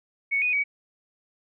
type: tone with pitch steps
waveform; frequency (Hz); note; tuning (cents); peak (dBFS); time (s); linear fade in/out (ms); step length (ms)
sine; 2221 / 2479 / 2265; C#7 / D#7 / C#7; +3 / -7 / +37; -21; 0.31-0.64; 20; 110
effects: none